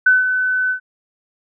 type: tone with ADSR envelope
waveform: sine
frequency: 1509 Hz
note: F#6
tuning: 34 cents sharp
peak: -7 dBFS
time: 0.06-0.8 s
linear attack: 7 ms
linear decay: 170 ms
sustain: -8 dB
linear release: 97 ms
effects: none